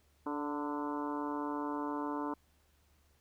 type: harmonic tone with a mistuned harmonic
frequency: 145.9 Hz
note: D3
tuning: 11 cents flat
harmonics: 2 / 3 / 4 / 5 / 6 / 7 / 8 / 9 / 10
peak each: -37 / -44 / -47 / -50 / -42 / -42 / -49 / -50 / -54 dBFS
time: 0.26-2.34 s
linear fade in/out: 5 ms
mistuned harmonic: 6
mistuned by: +41 cents
effects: added 73 Hz sine -69 dBFS peak until 3.2 s + pink hiss -72 dBFS RMS until 3.2 s